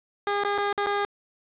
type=tone with dropouts; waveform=15% pulse; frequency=406.5 Hz; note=G#4; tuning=37 cents flat; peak=-17 dBFS; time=0.27-1.05 s; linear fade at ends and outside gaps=1 ms; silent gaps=0.437-0.448 / 0.58-0.584 / 0.728-0.777 / 0.862-0.868 s; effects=resampled to 8000 Hz + 8-bit